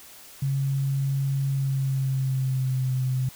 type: tone with pitch glide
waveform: sine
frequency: 136.9 to 129.22 Hz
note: C#3 to C3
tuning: -21 to -21 cents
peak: -22 dBFS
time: 0.42-3.29 s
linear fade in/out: 5 ms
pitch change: -100 cents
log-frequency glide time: 1.47-2.88 s
effects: white hiss -47 dBFS RMS until 3.35 s